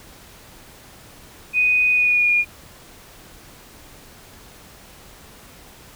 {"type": "tone with pitch glide", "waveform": "sine", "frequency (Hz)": [2489, 2429], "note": ["D#7", "D#7"], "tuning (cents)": [0, -42], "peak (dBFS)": -14, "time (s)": [1.53, 2.45], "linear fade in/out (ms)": 50, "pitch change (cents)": -42, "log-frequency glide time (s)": [1.91, 2.32], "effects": ["pink hiss -45 dBFS RMS until 5.95 s"]}